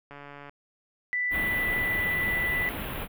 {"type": "click train", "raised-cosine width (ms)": 0.5, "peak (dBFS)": -29, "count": 56, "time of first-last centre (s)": [0.11, 0.495], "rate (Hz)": 143}
{"type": "tone", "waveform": "sine", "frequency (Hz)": 1981, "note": "B6", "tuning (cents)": 5, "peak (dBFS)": -25, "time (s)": [1.13, 2.69], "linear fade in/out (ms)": 0}
{"type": "band-stop noise", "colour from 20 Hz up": "pink", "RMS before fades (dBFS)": -34, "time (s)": [1.3, 3.08], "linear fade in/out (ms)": 50, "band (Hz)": [3400, 11000], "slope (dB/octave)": 48}
{"effects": []}